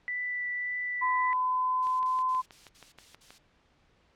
sine tone with vibrato, 1975.5 Hz, B6, in tune, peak -30 dBFS, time 0.08-1.33 s, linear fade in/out 0 ms, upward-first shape triangle, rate 1.8 Hz, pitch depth 8 cents each way
sine tone with pitch glide, 1012 to 1024.4 Hz, B5 to C6, +42 to -37 cents, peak -25 dBFS, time 1.01-2.42 s, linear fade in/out 20 ms, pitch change +21 cents, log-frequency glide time 1.35-2.19 s
violet noise bursts, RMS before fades -41 dBFS, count 7, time 1.82-3.386 s, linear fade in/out 10 ms, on 180 ms, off 51 ms
click train, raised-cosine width 0.2 ms, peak -29 dBFS, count 10, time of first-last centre 1.87-3.305 s, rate 6.27 Hz
effects pink hiss -66 dBFS RMS until 4.15 s + low-pass 4000 Hz 12 dB/octave

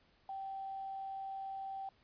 sine tone with quantisation, 777 Hz, G5, 16 cents flat, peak -40 dBFS, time 0.29-1.89 s, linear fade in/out 2 ms, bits 11, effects pink hiss -70 dBFS RMS until 2.03 s + resampled to 11025 Hz

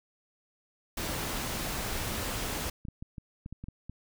pink noise, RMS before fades -34 dBFS, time 0.97-2.7 s, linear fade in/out 5 ms
clicks, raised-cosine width 5 ms, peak -28 dBFS, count 9, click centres 2.852 / 2.885 / 3.025 / 3.182 / 3.461 / 3.526 / 3.64 / 3.685 / 3.896 s
effects none

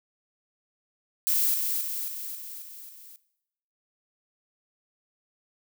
violet noise with echo, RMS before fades -24 dBFS, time 1.27-1.54 s, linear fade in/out 0 ms, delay 270 ms, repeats 6, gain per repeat -4 dB, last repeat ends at 3.16 s, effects noise-tail reverb RT60 0.8 s tail -18 dB re dry

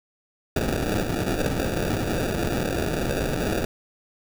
blue noise with sample-and-hold, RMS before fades -25 dBFS, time 0.56-3.65 s, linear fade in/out 2 ms, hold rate 1050 Hz, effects none

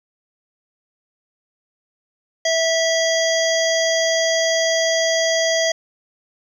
harmonic tone with a mistuned harmonic, 654 Hz, E5, 14 cents flat, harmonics 1 / 3 / 5 / 7 / 9 / 10, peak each -18 / -23 / -25 / -26 / -28 / -28 dBFS, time 2.45-5.72 s, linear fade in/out 5 ms, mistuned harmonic 7, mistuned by +86 cents, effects 8-bit

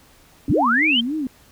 sine tone with vibrato, 270 Hz, C#4, 45 cents flat, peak -21 dBFS, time 0.48-1.27 s, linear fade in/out 2 ms, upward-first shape sine, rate 3.3 Hz, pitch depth 270 cents each way
sine linear sweep, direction up, 36.71 to 3207 Hz, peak -15 dBFS, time 0.49-1.01 s, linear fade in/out 10 ms
effects pink hiss -52 dBFS RMS until 1.51 s

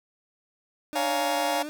30% pulse tone with vibrato, 298.5 Hz, D4, 28 cents sharp, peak -31 dBFS, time 0.93-1.69 s, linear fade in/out 0 ms, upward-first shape triangle, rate 11 Hz, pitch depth 44 cents each way
40% pulse chord, Bb minor seventh, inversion first, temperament just, 559.4 / 699.2 / 839.1 / 932.3 Hz, Db5 / F5 / Ab5 / Bb5, +16 / +2 / +18 / 0 cents, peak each -29 / -28 / -30 / -31 dBFS, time 0.95-1.63 s, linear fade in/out 10 ms
effects none

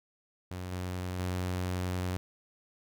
sawtooth tone with level steps, 91 Hz, F#2, 28 cents flat, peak -33 / -30 / -27 dBFS, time 0.51-2.17 s, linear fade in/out 0 ms, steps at 0.72 / 1.19 s, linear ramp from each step 5 ms, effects none

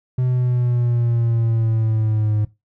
triangle exponential sweep, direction down, 127.3 to 105.6 Hz, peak -14 dBFS, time 0.18-2.45 s, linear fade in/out 5 ms, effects noise-tail reverb RT60 0.2 s tail -17 dB re dry

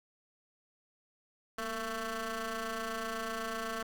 15% pulse ring-modulated tone, 220 Hz, A3, in tune, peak -26 dBFS, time 1.58-3.83 s, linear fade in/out 5 ms, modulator 894 Hz, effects none

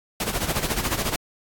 pink noise with tremolo, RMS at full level -23 dBFS, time 0.2-1.16 s, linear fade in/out 2 ms, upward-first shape sine, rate 14 Hz, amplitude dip 70%, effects AAC 64 kbps

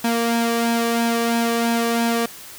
sawtooth tone with flanger, 232.5 Hz, A#3, 4 cents flat, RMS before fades -20 dBFS, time 0.04-2.26 s, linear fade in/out 5 ms, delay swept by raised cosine 1.2 to 1.75 ms, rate 3 Hz, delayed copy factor +0.55, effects white hiss -39 dBFS RMS until 2.58 s

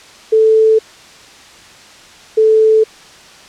sine tone pair in turn, 440 / 438.1 Hz, A4 / A4, 0 / -7 cents, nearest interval unison, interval 7 cents, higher first, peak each -6 dBFS, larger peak neither, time 0.32-0.79 / 2.37-2.84 s, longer neither, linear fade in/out 10 ms, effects white hiss -39 dBFS RMS until 3.48 s + low-pass 6000 Hz 12 dB/octave

